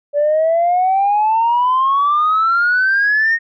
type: exponential sweep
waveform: sine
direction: up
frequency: 574 to 1864.7 Hz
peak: -10 dBFS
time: 0.13-3.39 s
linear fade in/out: 50 ms
effects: tanh soft clip ceiling -8 dBFS